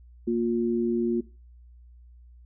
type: tone pair together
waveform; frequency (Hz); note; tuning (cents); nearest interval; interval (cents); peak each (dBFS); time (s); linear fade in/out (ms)
sine; 233.1 / 354; A#3 / F4; 0 / +23; perfect fifth; 723; -25; 0.27-1.21; 10
effects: noise-tail reverb RT60 0.3 s tail -18 dB re dry + added 60 Hz sine -48 dBFS peak until 2.45 s